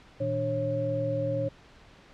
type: tone cluster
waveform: sine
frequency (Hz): 116.9 / 158.8 / 295.2 / 546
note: A#2 / D#3 / D4 / C#5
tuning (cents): +5 / +36 / +9 / -26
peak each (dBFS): -32 / -37 / -36 / -28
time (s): 0.2-1.49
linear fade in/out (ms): 10
effects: pink hiss -54 dBFS RMS until 2.13 s + low-pass 4000 Hz 12 dB/octave